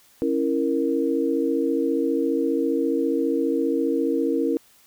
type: chord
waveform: sine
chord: A# diminished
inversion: first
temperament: equal with one note detuned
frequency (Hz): 274.8 / 329.6 / 466.2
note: C#4 / E4 / A#4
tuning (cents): -15 / 0 / 0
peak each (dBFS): -24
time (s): 0.22-4.57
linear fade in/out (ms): 0
effects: white hiss -56 dBFS RMS until 4.86 s